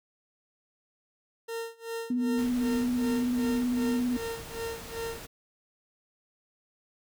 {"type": "tone with tremolo", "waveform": "40% pulse", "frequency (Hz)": 458.4, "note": "A#4", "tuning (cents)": -29, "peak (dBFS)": -31, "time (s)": [1.48, 5.27], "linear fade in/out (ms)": 10, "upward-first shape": "sine", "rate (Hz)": 2.6, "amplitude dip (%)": 95}
{"type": "tone with vibrato", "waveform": "sine", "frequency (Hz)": 246.9, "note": "B3", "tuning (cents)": 0, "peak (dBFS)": -25, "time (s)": [2.1, 4.17], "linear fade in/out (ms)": 5, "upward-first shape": "sine", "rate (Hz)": 18, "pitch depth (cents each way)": 25}
{"type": "noise", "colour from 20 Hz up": "pink", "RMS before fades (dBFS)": -43, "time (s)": [2.37, 5.27], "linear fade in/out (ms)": 20}
{"effects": []}